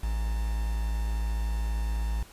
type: tone with quantisation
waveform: triangle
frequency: 55 Hz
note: A1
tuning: in tune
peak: -24 dBFS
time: 0.03-2.23 s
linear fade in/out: 5 ms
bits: 7
effects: pink hiss -52 dBFS RMS until 2.32 s + resampled to 32000 Hz